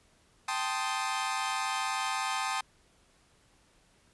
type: chord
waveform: sawtooth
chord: A half-diminished seventh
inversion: third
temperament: equal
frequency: 784 / 880 / 1046.5 / 1244.5 Hz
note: G5 / A5 / C6 / Eb6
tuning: 0 / 0 / 0 / 0 cents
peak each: -32 dBFS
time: 0.48-2.61 s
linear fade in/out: 5 ms
effects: pink hiss -65 dBFS RMS until 4.13 s + resampled to 24000 Hz